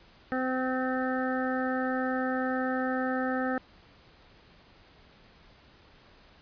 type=harmonic tone; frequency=257.9 Hz; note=C4; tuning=25 cents flat; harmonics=1 / 2 / 3 / 5 / 6 / 7; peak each=-30 / -33 / -35 / -37 / -38 / -38 dBFS; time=0.32-3.58 s; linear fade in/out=0 ms; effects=pink hiss -57 dBFS RMS until 6.41 s + resampled to 11025 Hz